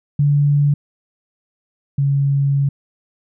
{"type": "tone pair in turn", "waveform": "sine", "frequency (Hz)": [144.3, 139.71], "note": ["D3", "C#3"], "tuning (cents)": [-30, 14], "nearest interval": "minor second", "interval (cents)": 56, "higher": "first", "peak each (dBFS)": [-11, -13], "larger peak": "first", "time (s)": [[0.19, 0.74], [1.98, 2.69]], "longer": "second", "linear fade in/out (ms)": 5, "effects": []}